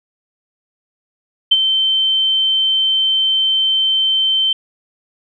sine tone with ADSR envelope, 3100 Hz, G7, 20 cents flat, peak -5 dBFS, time 1.51-4.53 s, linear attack 10 ms, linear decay 38 ms, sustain -7 dB, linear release 4 ms, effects none

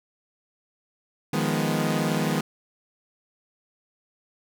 sawtooth chord, F half-diminished seventh, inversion third, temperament equal, 155.56 / 174.61 / 207.7 / 246.9 Hz, Eb3 / F3 / Ab3 / Cb4, 0 / 0 / 0 / 0 cents, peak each -23 / -26 / -24 / -25 dBFS, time 1.33-2.41 s, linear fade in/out 5 ms, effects none

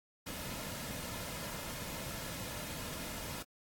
pink noise with comb filter, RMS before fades -42 dBFS, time 0.26-3.43 s, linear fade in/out 10 ms, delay 2.6 ms, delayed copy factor -0.5, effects AAC 64 kbps

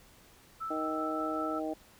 sine tone with tremolo, 1318.5 Hz, E6, in tune, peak -34 dBFS, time 0.6-1.6 s, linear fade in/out 20 ms, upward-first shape sine, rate 5.2 Hz, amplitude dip 25%
harmonic tone, 156.6 Hz, D#3, 11 cents sharp, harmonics 2 / 3 / 4 / 5, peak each -35 / -41 / -37 / -41 dBFS, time 0.7-1.74 s, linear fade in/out 10 ms
effects pink hiss -59 dBFS RMS until 1.99 s

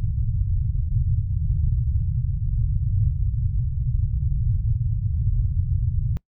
white low-pass noise, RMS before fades -22 dBFS, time 0-6.17 s, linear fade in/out 0 ms, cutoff 130 Hz, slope 48 dB/octave, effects noise-tail reverb RT60 0.1 s tail -24 dB re dry

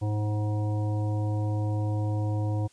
harmonic tone, 105.4 Hz, G#2, 26 cents sharp, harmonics 1 / 3 / 5 / 7 / 9, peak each -25 / -35 / -39 / -42 / -44 dBFS, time 0.01-2.68 s, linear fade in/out 20 ms, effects white hiss -61 dBFS RMS until 2.72 s + resampled to 22050 Hz

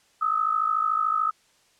sine tone pair together, 1246.4 / 1300 Hz, D#6 / E6, +3 / -24 cents, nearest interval minor second, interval 73 cents, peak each -24 dBFS, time 0.21-1.31 s, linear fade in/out 10 ms, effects white hiss -62 dBFS RMS until 1.79 s + low-pass 8000 Hz 12 dB/octave

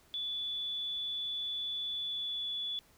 sine tone with pitch glide, 3455 to 3433 Hz, A7 to A7, -32 to -43 cents, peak -34 dBFS, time 0.14-2.79 s, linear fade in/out 0 ms, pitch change -11 cents, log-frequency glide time 1.91-2.49 s, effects pink hiss -64 dBFS RMS until 2.97 s

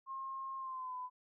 sine tone with pitch glide, 1070 to 1004.1 Hz, C6 to B5, +38 to +28 cents, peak -40 dBFS, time 0.06-1.1 s, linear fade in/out 50 ms, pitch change -110 cents, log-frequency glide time 0.57-0.96 s, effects none

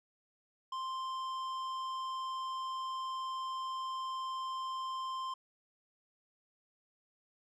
triangle tone with tanh clipping, 1046.5 Hz, C6, in tune, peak -38 dBFS, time 0.72-5.34 s, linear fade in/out 5 ms, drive 15 dB, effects none

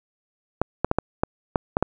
clicks, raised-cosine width 1 ms, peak -5 dBFS, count 8, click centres 0.616 / 0.846 / 0.914 / 0.986 / 1.235 / 1.558 / 1.769 / 1.826 s, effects none

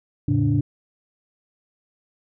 sine tone cluster, 83.5 / 109.8 / 138.6 / 291.6 Hz, E2 / A2 / C#3 / D4, +23 / -3 / 0 / -12 cents, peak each -29 / -20 / -21 / -22 dBFS, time 0.28-0.61 s, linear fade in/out 5 ms, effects tanh soft clip ceiling -8 dBFS

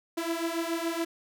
sawtooth beating tone pair, 329.6 / 336.7 Hz, E4 / E4, 0 / +37 cents, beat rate 7.1 Hz, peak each -28 dBFS, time 0.17-1.05 s, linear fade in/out 10 ms, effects none

